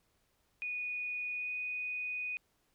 sine tone with pitch glide, 2468 to 2484 Hz, D#7 to D#7, -15 to -3 cents, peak -35 dBFS, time 0.62-2.37 s, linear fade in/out 0 ms, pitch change +12 cents, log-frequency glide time 1.35-1.51 s, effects pink hiss -75 dBFS RMS until 2.74 s

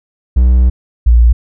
triangle / sine tone pair in turn, 62 / 58.59 Hz, B1 / A#1, +7 / +9 cents, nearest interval minor second, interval 98 cents, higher first, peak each -3 dBFS, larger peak neither, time 0.36-0.7 / 1.06-1.33 s, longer first, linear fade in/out 10 ms, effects none

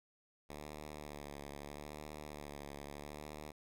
5% pulse tone with vibrato, 73.42 Hz, D2, in tune, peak -35 dBFS, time 0.49-3.52 s, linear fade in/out 10 ms, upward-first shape sine, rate 0.78 Hz, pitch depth 48 cents each way, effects none

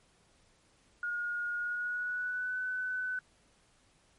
sine tone with pitch glide, 1433 to 1504.2 Hz, F6 to F#6, +44 to +28 cents, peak -32 dBFS, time 1.03-3.19 s, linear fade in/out 2 ms, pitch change +84 cents, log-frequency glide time 1.56-2.59 s, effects pink hiss -67 dBFS RMS until 4.18 s + MP3 48 kbps

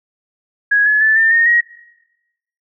sine tone with pitch steps, 1661.2 / 1704.9 / 1749.8 / 1795.9 / 1843.2 / 1891.8 Hz, G#6 / G#6 / A6 / A6 / A#6 / A#6, 0 / +45 / -10 / +35 / -20 / +25 cents, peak -9 dBFS, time 0.71-1.61 s, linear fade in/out 10 ms, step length 150 ms, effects noise-tail reverb RT60 1.0 s tail -21 dB re dry

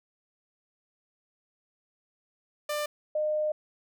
sawtooth / sine tone pair in turn, 595 / 610 Hz, D5 / D#5, +22 / -34 cents, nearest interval unison, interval 44 cents, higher second, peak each -25 dBFS, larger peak neither, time 2.69-2.86 / 3.15-3.52 s, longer second, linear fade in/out 5 ms, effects none

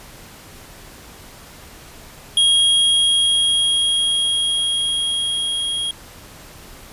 square tone with level ramp, 3273 Hz, G#7, 26 cents flat, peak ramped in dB -12 to -21 dBFS, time 2.37-5.91 s, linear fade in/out 2 ms, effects pink hiss -41 dBFS RMS until 6.92 s + resampled to 32000 Hz

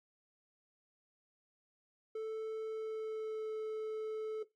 triangle tone with pitch glide, 440 to 435.4 Hz, A4 to A4, 0 to -18 cents, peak -35 dBFS, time 2.15-4.43 s, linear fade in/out 5 ms, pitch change -18 cents, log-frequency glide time 2.68-3.52 s, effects noise-tail reverb RT60 0.2 s tail -18 dB re dry + AAC 64 kbps

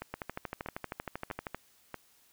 two click trains, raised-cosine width 0.5 ms, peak -23 / -21 dBFS, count 4 / 19, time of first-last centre 0.02-1.943 / 0.14-1.546 s, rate 1.56 / 12.8 Hz, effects white hiss -65 dBFS RMS until 2.32 s

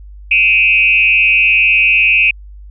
sine tone with frequency modulation, 2522 Hz, D#7, 23 cents sharp, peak -7 dBFS, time 0.31-2.31 s, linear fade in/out 5 ms, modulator 180 Hz, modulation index 0.97, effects added 50 Hz sine -31 dBFS peak until 2.7 s

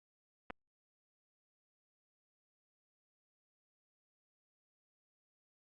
clicks, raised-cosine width 0.5 ms, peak -28 dBFS, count 2, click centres 0.502 / 0.506 s, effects Opus 48 kbps

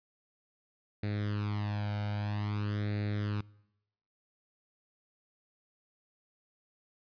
sawtooth tone with flanger, 103.8 Hz, G#2, in tune, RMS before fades -34 dBFS, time 1.03-3.41 s, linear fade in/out 5 ms, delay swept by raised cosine 0.48 to 1.34 ms, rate 0.51 Hz, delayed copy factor +0.75, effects noise-tail reverb RT60 0.9 s tail -24 dB re dry + resampled to 11025 Hz

